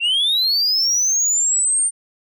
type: linear sweep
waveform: sine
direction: up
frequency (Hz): 2682 to 8920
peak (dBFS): -12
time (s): 0-1.91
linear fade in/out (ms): 50
effects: tanh soft clip ceiling -14 dBFS